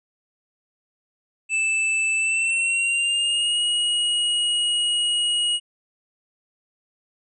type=tone with pitch glide; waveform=square; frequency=2637 to 2892 Hz; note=E7 to F#7; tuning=0 to -40 cents; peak=-20 dBFS; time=1.49-5.6 s; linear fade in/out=50 ms; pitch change=+160 cents; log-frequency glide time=2.16-3.62 s; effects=resampled to 24000 Hz